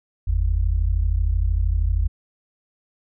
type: tone pair together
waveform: sine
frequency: 47.45 / 80.4 Hz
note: F#1 / E2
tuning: +44 / -43 cents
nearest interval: major sixth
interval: 913 cents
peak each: -19 / -21 dBFS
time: 0.27-2.08 s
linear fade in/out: 10 ms
effects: none